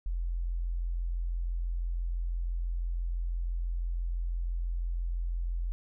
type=tone; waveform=sine; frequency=43 Hz; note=F1; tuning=26 cents flat; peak=-29 dBFS; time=0.06-5.72 s; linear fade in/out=0 ms; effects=none